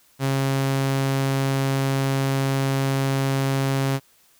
sawtooth tone, 135.7 Hz, C#3, 36 cents flat, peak -16 dBFS, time 0.19-4 s, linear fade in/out 50 ms, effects white hiss -58 dBFS RMS until 4.39 s

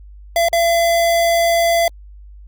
square tone with dropouts, 677 Hz, E5, 46 cents sharp, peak -13 dBFS, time 0.36-1.88 s, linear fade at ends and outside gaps 2 ms, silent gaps 0.486-0.529 s, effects added 50 Hz sine -36 dBFS peak until 2.47 s + Opus 48 kbps

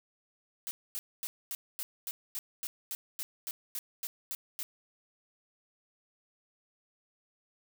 blue noise bursts, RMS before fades -37 dBFS, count 15, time 0.67-4.63 s, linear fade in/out 0 ms, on 40 ms, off 240 ms, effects none

